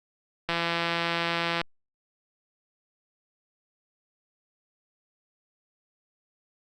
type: click train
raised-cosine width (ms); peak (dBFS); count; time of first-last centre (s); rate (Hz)
0.3; -11; 191; 0.49-1.614; 169
effects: Opus 48 kbps